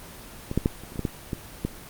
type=clicks; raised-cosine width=3 ms; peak=-16 / -8 / -7 / -28 / -27 / -24 / -14 / -11 / -15 / -12 dBFS; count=10; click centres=0.514 / 0.576 / 0.659 / 0.836 / 0.921 / 0.958 / 0.993 / 1.052 / 1.332 / 1.65 s; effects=pink hiss -43 dBFS RMS until 1.89 s + Opus 24 kbps